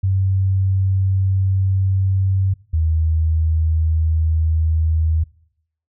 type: tone pair in turn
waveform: sine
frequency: 95.6 / 79.86 Hz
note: G2 / D#2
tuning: -43 / +46 cents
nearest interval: minor third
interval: 311 cents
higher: first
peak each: -14 dBFS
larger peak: neither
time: 0.03-2.54 / 2.73-5.24 s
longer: neither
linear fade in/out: 10 ms
effects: noise-tail reverb RT60 0.7 s tail -22 dB re dry